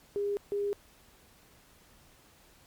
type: tone pair in turn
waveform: sine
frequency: 405.9 / 405.9 Hz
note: G#4 / G#4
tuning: -40 / -40 cents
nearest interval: unison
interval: 0 cents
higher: neither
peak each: -28 dBFS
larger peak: neither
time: 0.16-0.37 / 0.52-0.73 s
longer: neither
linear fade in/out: 0 ms
effects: pink hiss -60 dBFS RMS until 2.66 s + MP3 96 kbps